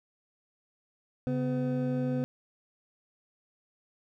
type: tone cluster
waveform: triangle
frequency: 138.9 / 251.5 / 507 Hz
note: C#3 / B3 / B4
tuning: +4 / +32 / +45 cents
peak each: -30 / -28 / -33 dBFS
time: 1.27-2.24 s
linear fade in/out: 0 ms
effects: none

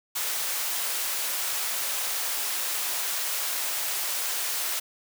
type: high-pass noise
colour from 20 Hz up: white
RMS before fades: -29 dBFS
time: 0.15-4.8 s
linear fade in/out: 10 ms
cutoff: 560 Hz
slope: 12 dB/octave
effects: none

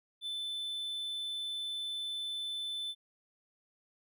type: tone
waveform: triangle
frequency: 3520 Hz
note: A7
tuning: in tune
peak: -34 dBFS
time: 0.21-2.95 s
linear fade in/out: 50 ms
effects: none

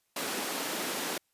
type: high-pass noise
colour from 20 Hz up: pink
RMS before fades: -34 dBFS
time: 0.16-1.18 s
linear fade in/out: 5 ms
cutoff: 230 Hz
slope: 24 dB/octave
effects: white hiss -75 dBFS RMS until 1.33 s + resampled to 32000 Hz

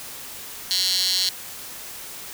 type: tone with high-pass filter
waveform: 15% pulse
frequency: 185.5 Hz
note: F#3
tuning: 5 cents sharp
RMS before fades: -22 dBFS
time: 0.71-1.29 s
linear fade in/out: 0 ms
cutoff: 4100 Hz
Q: 4.6
effects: white hiss -37 dBFS RMS until 2.33 s

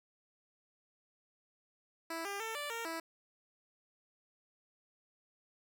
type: tone with pitch steps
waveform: 10% pulse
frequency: 329.3 / 400.6 / 447.5 / 585 / 461 / 328 Hz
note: E4 / G4 / A4 / D5 / A#4 / E4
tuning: -2 / +38 / +29 / -7 / -19 / -9 cents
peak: -30 dBFS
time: 2.1-3 s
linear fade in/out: 5 ms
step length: 150 ms
effects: none

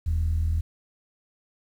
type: tone pair together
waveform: sine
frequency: 40.5 / 81 Hz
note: E1 / E2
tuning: -30 / -30 cents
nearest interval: octave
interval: 1200 cents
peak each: -25 / -21 dBFS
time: 0.06-0.61 s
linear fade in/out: 10 ms
effects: tanh soft clip ceiling -18 dBFS + 9-bit

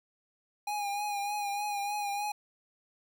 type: tone with vibrato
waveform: square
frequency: 819 Hz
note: G#5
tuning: 24 cents flat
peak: -32 dBFS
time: 0.67-2.32 s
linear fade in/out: 5 ms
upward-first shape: triangle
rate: 3.3 Hz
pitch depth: 43 cents each way
effects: 12-bit

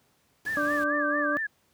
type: noise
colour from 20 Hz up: pink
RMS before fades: -44 dBFS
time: 0.45-0.84 s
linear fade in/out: 2 ms
type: tone with vibrato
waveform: sine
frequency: 1665 Hz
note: G#6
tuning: 4 cents sharp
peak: -27 dBFS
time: 0.46-1.47 s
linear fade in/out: 10 ms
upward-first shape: sine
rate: 4.5 Hz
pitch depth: 130 cents each way
type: harmonic tone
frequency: 293.7 Hz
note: D4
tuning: in tune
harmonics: 1 / 2 / 4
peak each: -30 / -30 / -30 dBFS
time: 0.57-1.37 s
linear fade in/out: 0 ms
effects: pink hiss -67 dBFS RMS until 1.73 s + high-pass 80 Hz 12 dB/octave

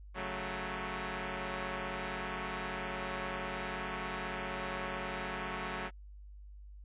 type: chord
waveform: 5% pulse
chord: F# minor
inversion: second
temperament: equal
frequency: 138.59 / 185 / 220 Hz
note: C#3 / F#3 / A3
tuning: 0 / 0 / 0 cents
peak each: -33 / -28 / -30 dBFS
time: 0.14-5.91 s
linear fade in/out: 50 ms
effects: added 50 Hz sine -48 dBFS peak until 6.84 s + resampled to 8000 Hz

